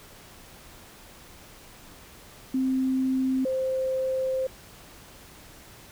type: tone pair in turn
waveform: sine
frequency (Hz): 261.6 / 523.2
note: C4 / C5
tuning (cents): 0 / 0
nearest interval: octave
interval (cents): 1200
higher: second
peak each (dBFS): -22 / -24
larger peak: first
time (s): 2.54-3.45 / 3.45-4.47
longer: second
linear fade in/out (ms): 5
effects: pink hiss -49 dBFS RMS until 5.91 s